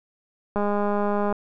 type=click train; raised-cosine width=1 ms; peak=-12 dBFS; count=158; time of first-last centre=0.56-1.326 s; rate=205 Hz; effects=none